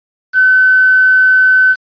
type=tone with quantisation; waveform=sine; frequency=1518 Hz; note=F#6; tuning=44 cents sharp; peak=-5 dBFS; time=0.33-1.76 s; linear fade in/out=50 ms; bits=5; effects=resampled to 11025 Hz